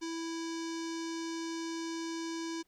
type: tone with low-pass filter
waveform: square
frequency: 329.6 Hz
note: E4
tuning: in tune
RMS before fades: -38 dBFS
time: 0.01-2.63 s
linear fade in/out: 20 ms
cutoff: 6000 Hz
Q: 3
effects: pink hiss -75 dBFS RMS until 2.67 s